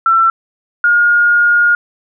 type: tone pair in turn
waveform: sine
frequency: 1343 / 1425.9 Hz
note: E6 / F6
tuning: +32 / +36 cents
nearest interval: minor second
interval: 104 cents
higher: second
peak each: -7 dBFS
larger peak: neither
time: 0.06-0.3 / 0.84-1.75 s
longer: second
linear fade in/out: 2 ms
effects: none